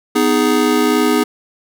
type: chord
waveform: square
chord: G# minor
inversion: first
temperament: just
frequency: 249.2 / 311.5 / 415.3 Hz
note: B3 / D#4 / G#4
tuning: +16 / +2 / 0 cents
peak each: -17 dBFS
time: 0.15-1.24 s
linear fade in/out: 10 ms
effects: none